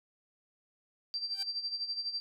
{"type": "tone with tremolo", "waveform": "sine", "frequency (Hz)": 4699, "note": "D8", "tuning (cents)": 0, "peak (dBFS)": -31, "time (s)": [1.14, 2.2], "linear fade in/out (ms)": 0, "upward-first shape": "sine", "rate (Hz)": 12, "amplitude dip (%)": 70}
{"type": "tone with exponential growth", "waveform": "5% pulse", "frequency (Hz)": 784, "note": "G5", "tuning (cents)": 0, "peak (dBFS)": -30, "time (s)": [1.26, 1.43], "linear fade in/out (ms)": 5, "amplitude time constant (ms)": 36}
{"effects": []}